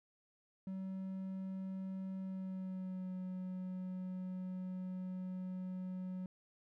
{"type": "tone with pitch glide", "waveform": "triangle", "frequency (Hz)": [190, 184.59], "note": ["F#3", "F#3"], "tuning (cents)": [46, -4], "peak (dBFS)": -38, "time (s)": [0.67, 6.26], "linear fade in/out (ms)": 2, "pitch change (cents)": -50, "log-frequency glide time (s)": [2.19, 3.13], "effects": []}